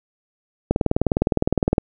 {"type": "click train", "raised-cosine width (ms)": 2, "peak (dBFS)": -3, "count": 22, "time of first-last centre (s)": [0.71, 1.781], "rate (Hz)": 19.6, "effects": []}